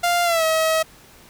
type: tone with pitch glide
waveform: sawtooth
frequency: 698 to 640.1 Hz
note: F5 to D#5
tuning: -1 to +49 cents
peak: -13 dBFS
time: 0.03-0.83 s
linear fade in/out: 10 ms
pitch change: -150 cents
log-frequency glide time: 0.24-0.44 s
effects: pink hiss -48 dBFS RMS until 1.29 s